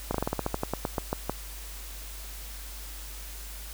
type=slowing click train; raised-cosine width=1 ms; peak=-13 dBFS; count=15; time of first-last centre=0.11-1.296 s; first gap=34 ms; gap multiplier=1.13; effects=added 50 Hz sine -40 dBFS peak until 3.73 s + white hiss -44 dBFS RMS until 3.73 s